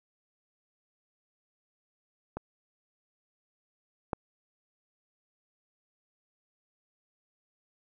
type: clicks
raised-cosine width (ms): 1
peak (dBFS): -21 / -15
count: 2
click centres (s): 2.37 / 4.132
effects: none